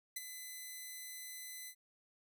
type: tone with ADSR envelope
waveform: 5% pulse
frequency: 2015 Hz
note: B6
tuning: 34 cents sharp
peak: -27 dBFS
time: 0.16-1.75 s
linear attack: 7 ms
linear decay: 25 ms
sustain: -9 dB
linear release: 71 ms
effects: none